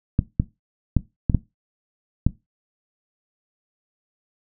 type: clicks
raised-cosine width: 5 ms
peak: -4 dBFS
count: 6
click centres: 0.191 / 0.399 / 0.967 / 1.298 / 1.347 / 2.266 s
effects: noise-tail reverb RT60 0.2 s tail -17 dB re dry